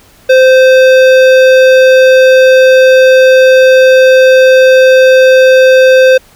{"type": "tone with hard clipping", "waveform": "triangle", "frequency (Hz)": 519, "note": "C5", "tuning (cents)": -14, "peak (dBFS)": -3, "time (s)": [0.29, 6.18], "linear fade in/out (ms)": 10, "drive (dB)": 18, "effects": ["pink hiss -42 dBFS RMS until 6.35 s"]}